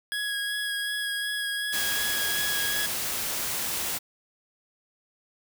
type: tone with vibrato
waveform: 25% pulse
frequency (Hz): 1661.2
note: G#6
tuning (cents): 0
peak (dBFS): -24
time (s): 0.12-2.86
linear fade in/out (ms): 0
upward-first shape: sine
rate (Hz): 2.7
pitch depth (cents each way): 14
type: noise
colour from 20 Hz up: white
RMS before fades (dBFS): -30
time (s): 1.72-3.99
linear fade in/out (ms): 20
effects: none